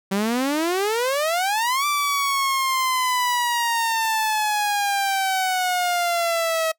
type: exponential two-way sweep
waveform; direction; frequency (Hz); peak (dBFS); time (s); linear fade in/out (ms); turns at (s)
sawtooth; up then down; 190 to 1174.7 to 640; -16; 0.11-6.72; 10; 1.86
effects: noise-tail reverb RT60 0.1 s tail -23 dB re dry